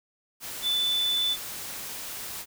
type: tone in noise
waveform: sine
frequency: 3501 Hz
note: A7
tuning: 9 cents flat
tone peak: -23 dBFS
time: 0.62-1.37 s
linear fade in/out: 50 ms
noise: white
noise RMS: -37 dBFS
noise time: 0.4-2.46 s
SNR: +11 dB
effects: none